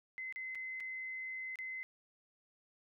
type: tone with dropouts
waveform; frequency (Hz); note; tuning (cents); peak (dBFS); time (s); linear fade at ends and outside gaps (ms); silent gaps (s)
sine; 2051; C7; -35; -40; 0.18-1.83; 0; 0.325-0.36 / 0.549-0.554 / 0.801-0.805 / 1.557-1.588
effects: none